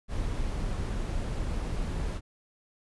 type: noise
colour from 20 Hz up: brown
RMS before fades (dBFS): -31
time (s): 0.08-2.21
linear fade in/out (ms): 50
effects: resampled to 24000 Hz